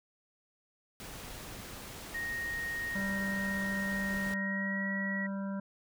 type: noise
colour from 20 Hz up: pink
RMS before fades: -45 dBFS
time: 1-4.34 s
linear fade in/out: 0 ms
type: tone with pitch glide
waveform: sine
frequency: 1864.7 to 1922.7 Hz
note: A#6 to B6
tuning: 0 to -47 cents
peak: -34 dBFS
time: 2.14-5.27 s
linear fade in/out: 10 ms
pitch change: +53 cents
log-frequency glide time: 4.25-4.9 s
type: harmonic tone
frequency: 196 Hz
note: G3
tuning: in tune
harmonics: 1 / 3 / 5 / 7 / 8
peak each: -34 / -44 / -48 / -51 / -52 dBFS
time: 2.95-5.6 s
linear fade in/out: 5 ms
effects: none